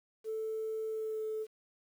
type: tone with pitch glide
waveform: sine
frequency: 440 to 435.2 Hz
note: A4 to A4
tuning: 0 to -19 cents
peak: -33 dBFS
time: 0.24-1.47 s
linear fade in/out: 50 ms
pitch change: -19 cents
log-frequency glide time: 0.88-1.23 s
effects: tanh soft clip ceiling -30 dBFS + 10-bit